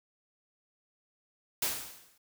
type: noise with exponential decay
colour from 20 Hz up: white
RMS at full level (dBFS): -28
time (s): 1.62-2.18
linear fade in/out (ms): 5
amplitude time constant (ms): 120
effects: none